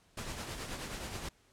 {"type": "noise with tremolo", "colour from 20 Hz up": "pink", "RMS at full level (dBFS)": -39, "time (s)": [0.17, 1.29], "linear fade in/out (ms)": 5, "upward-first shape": "triangle", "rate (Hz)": 9.4, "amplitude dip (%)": 50, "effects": ["pink hiss -67 dBFS RMS until 1.52 s", "low-pass 10000 Hz 12 dB/octave"]}